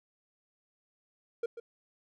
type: tone with echo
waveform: triangle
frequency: 466.2 Hz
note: A#4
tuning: in tune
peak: -27 dBFS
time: 1.43-1.46 s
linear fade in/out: 5 ms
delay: 140 ms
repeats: 1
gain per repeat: -11 dB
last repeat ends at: 1.6 s
effects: none